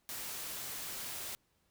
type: noise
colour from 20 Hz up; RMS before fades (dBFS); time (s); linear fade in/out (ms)
white; -42; 0.09-1.35; 0
effects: pink hiss -75 dBFS RMS until 1.7 s